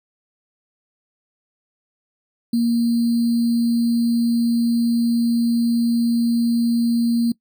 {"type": "tone with sample-and-hold", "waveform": "sine", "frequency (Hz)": 234.4, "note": "A#3", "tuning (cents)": 10, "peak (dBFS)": -15, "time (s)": [2.53, 7.32], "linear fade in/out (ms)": 5, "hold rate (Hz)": 4410, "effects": ["noise-tail reverb RT60 0.1 s tail -22 dB re dry"]}